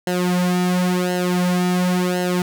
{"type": "tone with flanger", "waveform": "sawtooth", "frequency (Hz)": 180, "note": "F#3", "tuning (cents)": -47, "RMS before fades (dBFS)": -19, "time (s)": [0.07, 2.42], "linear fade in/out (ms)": 2, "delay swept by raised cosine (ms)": [0.84, 3.64], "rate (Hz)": 0.94, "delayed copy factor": -0.9, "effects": []}